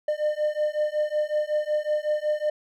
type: beating tone pair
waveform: triangle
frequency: 601 / 606.4 Hz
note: D5 / D#5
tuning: +40 / -45 cents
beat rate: 5.4 Hz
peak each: -24 dBFS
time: 0.08-2.5 s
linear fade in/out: 5 ms
effects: none